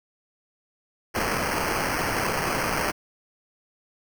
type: noise with sample-and-hold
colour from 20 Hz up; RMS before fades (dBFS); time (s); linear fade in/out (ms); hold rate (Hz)
blue; -26; 1.14-2.92; 20; 3675
effects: none